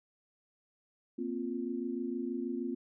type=chord; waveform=sine; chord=Bb suspended second; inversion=none; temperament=equal with one note detuned; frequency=235.2 / 261.6 / 349.2 Hz; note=Bb3 / C4 / F4; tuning=+16 / 0 / 0 cents; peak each=-38 / -37 / -38 dBFS; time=1.18-2.75 s; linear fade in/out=10 ms; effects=none